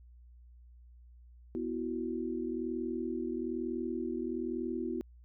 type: chord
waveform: sine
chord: B suspended fourth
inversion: none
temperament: just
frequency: 246.9 / 329.3 / 370.4 Hz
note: B3 / E4 / F#4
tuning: 0 / -2 / +2 cents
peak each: -37 / -37 / -38 dBFS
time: 1.55-5.01 s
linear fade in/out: 0 ms
effects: added 60 Hz sine -53 dBFS peak until 5.24 s